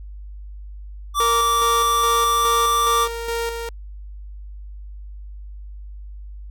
square tone with pitch glide, 1164 to 1172.8 Hz, D6 to D6, -16 to -3 cents, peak -17 dBFS, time 1.14-3.08 s, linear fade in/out 50 ms, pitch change +13 cents, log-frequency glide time 1.43-2.72 s
sawtooth tone with tremolo, 464.4 Hz, A#4, 7 cents flat, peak -18 dBFS, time 1.2-3.69 s, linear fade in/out 2 ms, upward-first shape square, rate 2.4 Hz, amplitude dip 45%
effects added 50 Hz sine -33 dBFS peak until 6.5 s

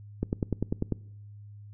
click train, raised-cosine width 3 ms, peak -14 dBFS, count 8, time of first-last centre 0.23-0.923 s, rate 10.1 Hz, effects noise-tail reverb RT60 0.8 s tail -23 dB re dry + added 103 Hz sine -44 dBFS peak until 1.73 s

